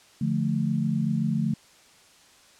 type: chord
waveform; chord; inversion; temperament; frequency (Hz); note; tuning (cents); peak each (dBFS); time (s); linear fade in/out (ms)
sine; D minor; none; equal; 146.83 / 174.61 / 220; D3 / F3 / A3; 0 / 0 / 0; -27 / -28 / -26; 0.21-1.54; 5
effects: white hiss -55 dBFS RMS until 2.59 s + low-pass 8000 Hz 12 dB/octave